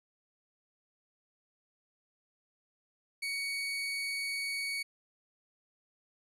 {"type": "tone", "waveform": "30% pulse", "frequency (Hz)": 2238, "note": "C#7", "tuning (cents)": 16, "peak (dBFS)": -31, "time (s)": [3.22, 4.83], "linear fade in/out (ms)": 10, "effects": ["resampled to 32000 Hz"]}